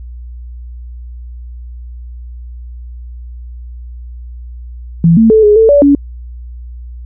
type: tone with pitch steps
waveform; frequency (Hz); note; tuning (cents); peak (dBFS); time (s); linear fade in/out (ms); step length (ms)
sine; 167.3 / 224 / 437.7 / 417.6 / 445.7 / 574 / 283.5; E3 / A3 / A4 / G#4 / A4 / D5 / C#4; +26 / +31 / -9 / +10 / +22 / -40 / +39; -3; 5.04-5.95; 2; 130
effects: added 60 Hz sine -25 dBFS peak until 7.05 s